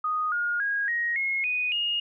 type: tone with pitch steps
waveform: sine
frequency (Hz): 1242 / 1426.7 / 1638.8 / 1882.5 / 2162 / 2484 / 2853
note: D#6 / F6 / G#6 / A#6 / C#7 / D#7 / F7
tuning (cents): -3 / +37 / -24 / +16 / -44 / -3 / +36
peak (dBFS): -24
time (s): 0.04-2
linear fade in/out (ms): 5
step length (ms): 280
effects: none